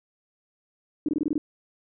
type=tone bursts; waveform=sine; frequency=301.2 Hz; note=D4; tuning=44 cents sharp; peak=-21 dBFS; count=7; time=1.06-1.38 s; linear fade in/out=2 ms; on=26 ms; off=23 ms; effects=none